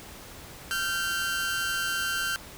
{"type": "tone pair together", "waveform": "sawtooth", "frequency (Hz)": [1382.5, 1554], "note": ["F6", "G6"], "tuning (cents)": [-18, -16], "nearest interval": "major second", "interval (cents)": 202, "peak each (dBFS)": [-28, -25], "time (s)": [0.71, 2.36], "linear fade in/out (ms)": 0, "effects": ["pink hiss -45 dBFS RMS until 2.57 s"]}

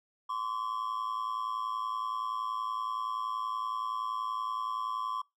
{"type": "ring-modulated tone", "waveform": "triangle", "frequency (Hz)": 1087, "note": "C#6", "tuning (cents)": -34, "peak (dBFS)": -27, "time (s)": [0.29, 5.22], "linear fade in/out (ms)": 10, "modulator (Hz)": 55.3, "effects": ["noise-tail reverb RT60 0.2 s tail -24 dB re dry"]}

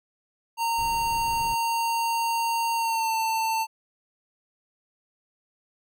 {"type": "tone with pitch glide", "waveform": "square", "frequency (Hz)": [922, 893.7], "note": ["A#5", "A5"], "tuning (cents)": [-19, 27], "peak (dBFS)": -24, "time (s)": [0.57, 3.67], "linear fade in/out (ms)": 50, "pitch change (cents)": -54, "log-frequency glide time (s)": [2.75, 3.14]}
{"type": "noise", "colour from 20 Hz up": "brown", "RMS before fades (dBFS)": -39, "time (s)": [0.78, 1.55], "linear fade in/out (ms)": 10}
{"effects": []}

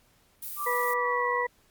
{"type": "noise", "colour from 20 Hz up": "violet", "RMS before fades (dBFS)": -37, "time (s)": [0.42, 0.94], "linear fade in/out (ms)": 5}
{"type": "tone with pitch glide", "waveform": "sine", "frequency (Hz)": [1174.7, 1077.2], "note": ["D6", "C#6"], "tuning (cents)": [0, -50], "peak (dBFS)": -30, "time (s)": [0.56, 1.45], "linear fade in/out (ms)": 50, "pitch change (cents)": -150, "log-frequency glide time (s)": [0.95, 1.29]}
{"type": "harmonic tone", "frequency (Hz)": 488.7, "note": "B4", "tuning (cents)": -18, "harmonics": [1, 2, 4], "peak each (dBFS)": [-30, -30, -30], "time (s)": [0.66, 1.47], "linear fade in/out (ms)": 10}
{"effects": ["pink hiss -64 dBFS RMS until 1.7 s", "Opus 48 kbps"]}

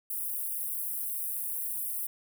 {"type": "high-pass noise", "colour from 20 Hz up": "white", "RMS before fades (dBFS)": -34, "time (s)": [0.1, 2.07], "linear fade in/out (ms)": 5, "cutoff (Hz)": 9600, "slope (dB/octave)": 48, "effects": []}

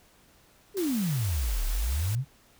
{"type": "exponential two-way sweep", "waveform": "sine", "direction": "down then up", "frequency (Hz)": [421, 34.65, 145], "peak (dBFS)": -25, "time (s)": [0.74, 2.25], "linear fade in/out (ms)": 50, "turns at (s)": 1.65}
{"type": "noise", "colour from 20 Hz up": "white", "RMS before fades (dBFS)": -39, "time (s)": [0.77, 2.15], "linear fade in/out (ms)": 0}
{"effects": ["pink hiss -60 dBFS RMS until 2.59 s"]}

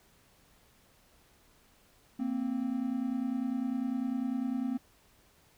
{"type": "tone pair together", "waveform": "triangle", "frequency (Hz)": [231.6, 261.6], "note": ["A#3", "C4"], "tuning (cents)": [-11, 0], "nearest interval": "major second", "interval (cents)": 211, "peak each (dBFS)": [-32, -30], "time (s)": [2.19, 4.78], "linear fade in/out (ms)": 10, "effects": ["pink hiss -64 dBFS RMS until 5.57 s"]}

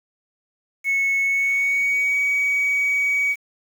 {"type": "tone with pitch glide", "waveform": "sine", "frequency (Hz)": [2200, 2262], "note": ["C#7", "C#7"], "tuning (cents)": [-14, 34], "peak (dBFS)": -16, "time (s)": [0.84, 3.36], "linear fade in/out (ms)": 50, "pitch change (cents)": 48, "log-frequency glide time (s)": [1.21, 2.17], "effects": ["tanh soft clip ceiling -14 dBFS", "7-bit"]}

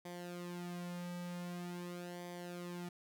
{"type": "tone with flanger", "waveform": "sawtooth", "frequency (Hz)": 176, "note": "F3", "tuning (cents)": 14, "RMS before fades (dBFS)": -45, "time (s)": [0.05, 2.89], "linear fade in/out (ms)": 5, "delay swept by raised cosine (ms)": [0.73, 2.83], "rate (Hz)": 0.45, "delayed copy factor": -0.7, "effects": []}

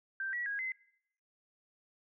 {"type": "tone with pitch steps", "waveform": "sine", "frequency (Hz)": [1568, 1931, 1643, 2053], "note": ["G6", "B6", "G#6", "C7"], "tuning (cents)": [0, -39, -19, -33], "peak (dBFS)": -34, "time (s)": [0.2, 0.72], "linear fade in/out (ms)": 2, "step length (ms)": 130, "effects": ["noise-tail reverb RT60 0.7 s tail -21 dB re dry"]}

